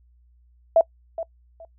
sine tone with echo, 659.3 Hz, E5, in tune, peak -11 dBFS, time 0.76-0.81 s, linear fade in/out 2 ms, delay 420 ms, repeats 2, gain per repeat -14 dB, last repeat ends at 1.65 s, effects noise-tail reverb RT60 0.1 s tail -24 dB re dry + added 60 Hz sine -54 dBFS peak until 1.78 s

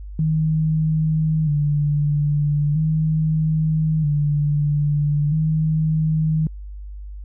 sine tone with vibrato, 151.8 Hz, D#3, 42 cents flat, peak -16 dBFS, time 0.19-6.47 s, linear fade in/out 2 ms, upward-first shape square, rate 0.39 Hz, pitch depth 57 cents each way, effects added 50 Hz sine -31 dBFS peak until 7.24 s

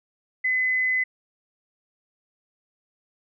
sine tone, 2025 Hz, B6, 43 cents sharp, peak -20 dBFS, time 0.44-1.04 s, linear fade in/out 10 ms, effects none

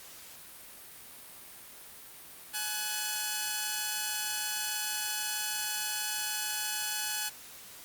5% pulse tone pair together, 846 / 1487.1 Hz, G#5 / F#6, +32 / +8 cents, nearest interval minor seventh, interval 976 cents, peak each -23 dBFS, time 2.53-7.3 s, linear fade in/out 20 ms, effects white hiss -49 dBFS RMS until 7.84 s + Opus 48 kbps

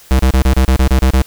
square tone bursts, 65.2 Hz, C2, 5 cents flat, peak -8 dBFS, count 10, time 0.11-1.218 s, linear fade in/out 0 ms, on 82 ms, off 32 ms, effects white hiss -42 dBFS RMS until 1.26 s

